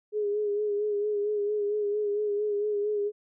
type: tone with vibrato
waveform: sine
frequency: 415.3 Hz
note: G#4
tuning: in tune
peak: -25 dBFS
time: 0.12-3.12 s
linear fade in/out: 50 ms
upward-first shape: sine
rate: 4.4 Hz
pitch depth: 38 cents each way
effects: none